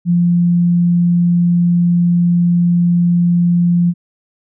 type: tone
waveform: sine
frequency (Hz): 173.8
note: F3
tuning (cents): -8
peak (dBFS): -9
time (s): 0.05-3.94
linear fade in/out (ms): 50
effects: none